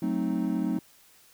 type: chord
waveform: triangle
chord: F# diminished seventh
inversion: none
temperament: equal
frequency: 185 / 220 / 261.6 / 311.1 Hz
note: F#3 / A3 / C4 / Eb4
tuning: 0 / 0 / 0 / 0 cents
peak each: -29 dBFS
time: 0.02-0.79 s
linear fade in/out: 5 ms
effects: white hiss -58 dBFS RMS until 1.33 s